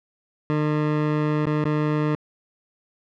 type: tone with dropouts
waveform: 20% pulse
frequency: 151.3 Hz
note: D#3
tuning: 48 cents flat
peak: -15 dBFS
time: 0.5-2.15 s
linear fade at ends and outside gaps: 0 ms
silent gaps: 1.455-1.467 / 1.641-1.653 s
effects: low-pass 2000 Hz 12 dB/octave